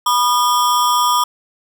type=ring-modulated tone; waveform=square; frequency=1100 Hz; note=C#6; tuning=14 cents flat; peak=-10 dBFS; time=0.06-1.24 s; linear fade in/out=5 ms; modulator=118 Hz; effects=none

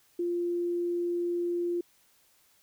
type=tone; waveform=sine; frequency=347.8 Hz; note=F4; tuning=7 cents flat; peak=-27 dBFS; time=0.19-1.81 s; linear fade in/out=5 ms; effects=white hiss -65 dBFS RMS until 2.62 s

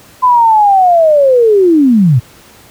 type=linear sweep; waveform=sine; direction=down; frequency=1020 to 110 Hz; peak=-4 dBFS; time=0.22-2.2 s; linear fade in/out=20 ms; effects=pink hiss -40 dBFS RMS until 2.7 s + high-pass 60 Hz 12 dB/octave

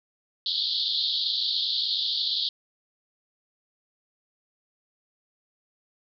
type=band-pass noise; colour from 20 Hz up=white; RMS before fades=-27 dBFS; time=0.46-2.49 s; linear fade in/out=2 ms; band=3300 to 4600 Hz; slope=96 dB/octave; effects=none

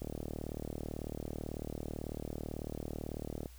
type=click train; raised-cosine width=2 ms; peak=-26 dBFS; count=132; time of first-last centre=0.02-3.458 s; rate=38.1 Hz; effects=added 60 Hz sine -51 dBFS peak until 3.58 s + white hiss -61 dBFS RMS until 3.58 s

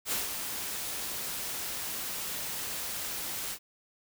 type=noise with ADSR envelope; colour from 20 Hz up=white; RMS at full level=-30 dBFS; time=0.05-3.59 s; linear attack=67 ms; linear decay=160 ms; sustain=-6 dB; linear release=73 ms; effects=none

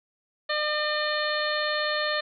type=harmonic tone; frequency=603 Hz; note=D5; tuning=46 cents sharp; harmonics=1 / 2 / 3 / 4 / 5 / 6 / 7; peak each=-29 / -32 / -29 / -40 / -38 / -35 / -33 dBFS; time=0.49-2.21 s; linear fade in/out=10 ms; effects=none

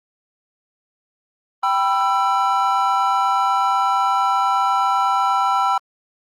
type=chord; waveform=triangle; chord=E minor; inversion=first; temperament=equal with one note detuned; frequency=784 / 987.8 / 1336.1 Hz; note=G5 / B5 / E6; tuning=0 / 0 / +23 cents; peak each=-18 dBFS; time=1.63-5.78 s; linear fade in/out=5 ms; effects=Opus 24 kbps

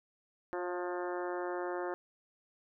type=harmonic tone with a mistuned harmonic; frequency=177.6 Hz; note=F3; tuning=29 cents sharp; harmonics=2 / 3 / 4 / 5 / 6 / 7 / 8 / 9 / 10; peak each=-37 / -41 / -43 / -45 / -47 / -48 / -49 / -50 / -51 dBFS; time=0.53-1.94 s; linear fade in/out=0 ms; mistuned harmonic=3; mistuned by=+21 cents; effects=none

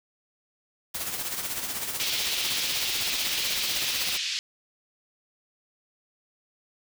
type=noise with tremolo; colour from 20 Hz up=white; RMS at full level=-30 dBFS; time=0.94-4.18 s; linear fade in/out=10 ms; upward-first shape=sine; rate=16 Hz; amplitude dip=50%
type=band-pass noise; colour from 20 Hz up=pink; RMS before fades=-30 dBFS; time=2-4.39 s; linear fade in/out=0 ms; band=2600 to 5600 Hz; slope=24 dB/octave
effects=none

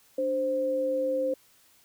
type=tone pair together; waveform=sine; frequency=293.7 / 523.3 Hz; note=D4 / C5; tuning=0 / 0 cents; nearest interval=minor seventh; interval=1000 cents; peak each=-34 / -25 dBFS; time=0.18-1.34 s; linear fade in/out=5 ms; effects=white hiss -61 dBFS RMS until 1.84 s

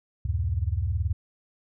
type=tone cluster; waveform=sine; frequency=72.8 / 91.3 / 112.2 Hz; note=D2 / F#2 / A2; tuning=-15 / -23 / +34 cents; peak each=-27 / -27 / -32 dBFS; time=0.25-1.13 s; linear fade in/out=5 ms; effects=none

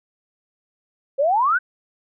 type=exponential sweep; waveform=sine; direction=up; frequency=523.3 to 1568 Hz; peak=-15 dBFS; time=1.18-1.59 s; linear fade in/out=20 ms; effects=none

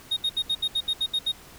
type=tone bursts; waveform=sine; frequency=3723 Hz; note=A#7; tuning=3 cents flat; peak=-19 dBFS; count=10; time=0.11-1.319 s; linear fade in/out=10 ms; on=57 ms; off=71 ms; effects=tanh soft clip ceiling -21 dBFS + pink hiss -48 dBFS RMS until 1.58 s

